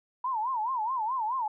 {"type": "tone with vibrato", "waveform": "sine", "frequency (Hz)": 952, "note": "A#5", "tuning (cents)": 36, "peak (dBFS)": -27, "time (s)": [0.24, 1.48], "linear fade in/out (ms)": 5, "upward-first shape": "sine", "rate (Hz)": 4.7, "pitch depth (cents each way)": 200, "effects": []}